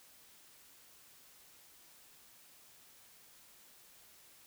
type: silence
effects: white hiss -61 dBFS RMS until 4.46 s